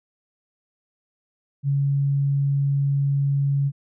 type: tone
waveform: sine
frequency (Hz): 140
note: C#3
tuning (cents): +18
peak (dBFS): -18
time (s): 1.63-3.72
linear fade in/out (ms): 50
effects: none